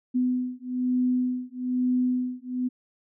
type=beating tone pair; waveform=sine; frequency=250.6 / 251.7 Hz; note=B3 / B3; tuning=+25 / +33 cents; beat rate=1.1 Hz; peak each=-26 dBFS; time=0.14-2.69 s; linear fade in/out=20 ms; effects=none